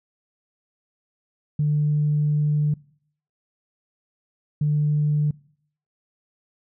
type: tone bursts at uneven times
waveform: sine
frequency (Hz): 149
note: D3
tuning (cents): +25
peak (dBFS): -17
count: 2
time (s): 1.59-2.74 / 4.61-5.31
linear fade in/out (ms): 5
effects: noise-tail reverb RT60 0.6 s tail -23 dB re dry + tanh soft clip ceiling -13 dBFS